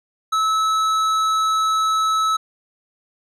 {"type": "tone with tanh clipping", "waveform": "triangle", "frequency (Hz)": 1300, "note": "E6", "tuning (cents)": -24, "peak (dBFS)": -18, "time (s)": [0.32, 2.37], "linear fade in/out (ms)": 10, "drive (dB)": 16, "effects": []}